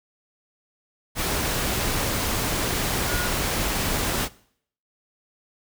sine tone in noise, 1440 Hz, F#6, 47 cents flat, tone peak -30 dBFS, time 3.05-3.3 s, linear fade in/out 50 ms, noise pink, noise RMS -25 dBFS, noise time 1.15-4.29 s, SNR -8 dB, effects noise-tail reverb RT60 0.6 s tail -20 dB re dry

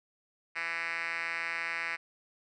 5% pulse tone with band-pass filter, 167 Hz, E3, 23 cents sharp, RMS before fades -35 dBFS, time 0.55-1.97 s, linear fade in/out 20 ms, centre 2200 Hz, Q 3.2, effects resampled to 22050 Hz

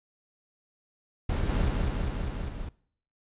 brown noise with echo, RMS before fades -27 dBFS, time 1.29-1.69 s, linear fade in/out 5 ms, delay 200 ms, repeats 5, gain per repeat -2 dB, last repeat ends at 2.69 s, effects noise-tail reverb RT60 0.6 s tail -22 dB re dry + resampled to 8000 Hz

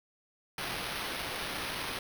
white noise with sample-and-hold, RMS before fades -37 dBFS, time 0.58-1.99 s, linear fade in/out 2 ms, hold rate 7350 Hz, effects none

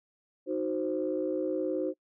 sine chord, C diminished, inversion first, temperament equal, 311.1 / 370 / 523.3 Hz, Eb4 / Gb4 / C5, 0 / 0 / 0 cents, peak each -32 dBFS, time 0.46-1.94 s, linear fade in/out 50 ms, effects noise-tail reverb RT60 0.1 s tail -26 dB re dry + tanh soft clip ceiling -19 dBFS

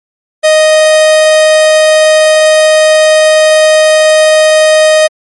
45% pulse tone, 622.3 Hz, D#5, in tune, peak -3 dBFS, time 0.43-5.08 s, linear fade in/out 20 ms, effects MP3 48 kbps

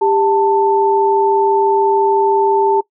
sine tone pair together, 396.9 / 887 Hz, G4 / A5, +22 / +14 cents, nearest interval octave + major second, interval 1392 cents, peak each -13 dBFS, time 0.01-2.81 s, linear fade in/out 10 ms, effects noise-tail reverb RT60 0.1 s tail -20 dB re dry

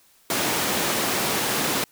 pink high-pass noise, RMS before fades -24 dBFS, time 0.3-1.84 s, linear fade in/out 2 ms, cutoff 210 Hz, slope 12 dB/octave, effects white hiss -58 dBFS RMS until 1.91 s

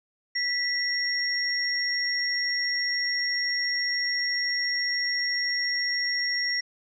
sine tone pair together, 1965 / 5558 Hz, B6 / F8, -9 / -9 cents, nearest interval octave + tritone, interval 1800 cents, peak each -27 dBFS, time 0.35-6.61 s, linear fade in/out 10 ms, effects none

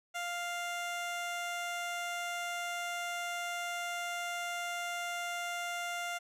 15% pulse tone, 698.5 Hz, F5, in tune, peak -29 dBFS, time 0.14-6.19 s, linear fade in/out 20 ms, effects low-pass 12000 Hz 12 dB/octave

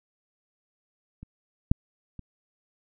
clicks, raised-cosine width 5 ms, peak -29 / -6 / -27 dBFS, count 3, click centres 1.23 / 1.715 / 2.193 s, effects none

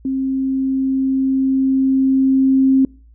sine tone with level ramp, 266.1 Hz, C4, 29 cents sharp, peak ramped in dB -17 to -9 dBFS, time 0.05-2.85 s, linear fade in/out 2 ms, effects noise-tail reverb RT60 0.4 s tail -26 dB re dry + added 57 Hz sine -43 dBFS peak until 3.14 s

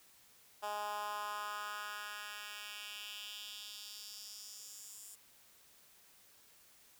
10% pulse tone with high-pass filter sweep, 207.7 Hz, G#3, in tune, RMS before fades -45 dBFS, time 0.62-5.16 s, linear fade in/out 20 ms, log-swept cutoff 740 to 8300 Hz, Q 2.3, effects white hiss -64 dBFS RMS until 6.99 s

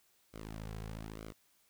sawtooth tone with flanger, 54 Hz, A1, 32 cents flat, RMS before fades -45 dBFS, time 0.33-1.33 s, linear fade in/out 20 ms, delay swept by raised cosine 1.1 to 3.4 ms, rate 1.1 Hz, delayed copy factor -0.8, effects white hiss -71 dBFS RMS until 1.69 s

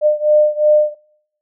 sine beating tone pair, 602 / 604.8 Hz, D5 / D#5, +43 / -49 cents, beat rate 2.8 Hz, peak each -12 / -14 dBFS, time 0.01-0.95 s, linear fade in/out 50 ms, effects noise-tail reverb RT60 0.7 s tail -23 dB re dry

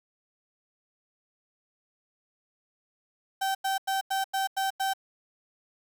35% pulse tone bursts, 774 Hz, G5, 22 cents flat, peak -24 dBFS, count 7, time 3.41-4.936 s, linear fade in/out 10 ms, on 140 ms, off 91 ms, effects 9-bit

